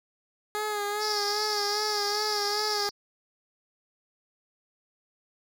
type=tone with vibrato; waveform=15% pulse; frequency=417 Hz; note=G#4; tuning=7 cents sharp; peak=-22 dBFS; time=0.55-2.89 s; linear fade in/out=0 ms; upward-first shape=sine; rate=2.5 Hz; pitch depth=39 cents each way
type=band-pass noise; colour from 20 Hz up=white; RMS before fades=-32 dBFS; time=0.99-2.91 s; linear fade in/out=50 ms; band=4500 to 5500 Hz; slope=96 dB/octave
effects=none